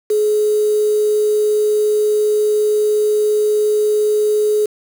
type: tone with quantisation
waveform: sine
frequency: 422.8 Hz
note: G#4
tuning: 31 cents sharp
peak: -12 dBFS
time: 0.1-4.66 s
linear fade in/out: 5 ms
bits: 5
effects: none